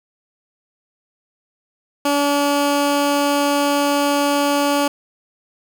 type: tone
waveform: 15% pulse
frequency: 286.3 Hz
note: D4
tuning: 44 cents flat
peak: -9 dBFS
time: 2.05-4.88 s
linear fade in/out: 5 ms
effects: none